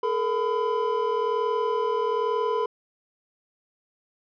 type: tone cluster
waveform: triangle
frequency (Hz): 426 / 467.1 / 1004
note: G#4 / A#4 / B5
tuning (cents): +44 / +3 / +28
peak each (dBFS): -25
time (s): 0.03-2.66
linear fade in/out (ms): 5
effects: resampled to 11025 Hz